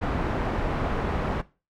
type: low-pass noise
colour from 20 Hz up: pink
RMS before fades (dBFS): -27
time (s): 0.01-1.42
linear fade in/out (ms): 20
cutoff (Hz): 1400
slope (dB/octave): 12
effects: noise-tail reverb RT60 0.3 s tail -18 dB re dry